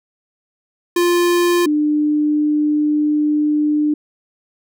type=tone pair in turn; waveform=square / sine; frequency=349.2 / 299.5 Hz; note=F4 / D4; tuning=0 / +34 cents; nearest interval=minor third; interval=266 cents; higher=first; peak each=-13 dBFS; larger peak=neither; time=0.96-1.66 / 1.66-3.94 s; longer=second; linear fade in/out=5 ms; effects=none